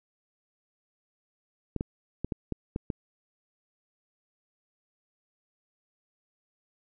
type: clicks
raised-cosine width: 3 ms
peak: -17 dBFS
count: 7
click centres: 1.763 / 1.809 / 2.246 / 2.322 / 2.523 / 2.761 / 2.902 s
effects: none